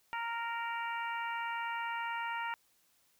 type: harmonic tone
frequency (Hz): 464.6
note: A#4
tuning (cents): -6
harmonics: 2 / 3 / 4 / 5 / 6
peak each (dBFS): -37 / -41 / -43 / -45 / -47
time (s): 0.13-2.54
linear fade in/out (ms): 0
effects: white hiss -71 dBFS RMS until 3.19 s